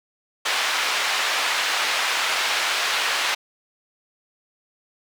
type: band-pass noise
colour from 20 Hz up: white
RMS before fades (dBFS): -23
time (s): 0.45-3.35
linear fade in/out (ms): 10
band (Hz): 780 to 3300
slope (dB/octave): 12
effects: none